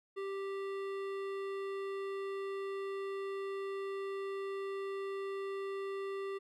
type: tone with hard clipping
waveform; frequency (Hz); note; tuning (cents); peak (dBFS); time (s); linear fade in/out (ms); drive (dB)
sine; 392; G4; 0; -39; 0.16-6.39; 20; 14
effects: none